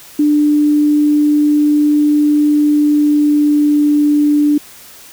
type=tone with pitch glide; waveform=sine; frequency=296.6 to 294.7 Hz; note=D4 to D4; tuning=+17 to +6 cents; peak=-8 dBFS; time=0.19-4.58 s; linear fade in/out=5 ms; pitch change=-11 cents; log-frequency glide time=2.51-3.96 s; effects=white hiss -38 dBFS RMS until 5.12 s